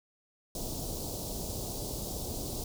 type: band-stop noise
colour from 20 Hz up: pink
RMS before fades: -37 dBFS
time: 0.55-2.64 s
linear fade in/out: 2 ms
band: 760 to 4300 Hz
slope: 24 dB/octave
effects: none